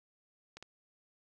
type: clicks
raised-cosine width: 0.2 ms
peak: -30 dBFS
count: 2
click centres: 0.57 / 0.626 s
effects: none